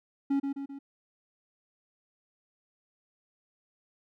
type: tone with echo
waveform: triangle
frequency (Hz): 277.2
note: C#4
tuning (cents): 0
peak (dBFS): -22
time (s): 0.3-0.4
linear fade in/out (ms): 10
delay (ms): 130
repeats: 3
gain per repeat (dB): -5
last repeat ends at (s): 0.79
effects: none